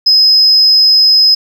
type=tone; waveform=sine; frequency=5080 Hz; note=D#8; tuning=35 cents sharp; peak=-3 dBFS; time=0.06-1.35 s; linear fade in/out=10 ms; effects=tanh soft clip ceiling 0 dBFS + 7-bit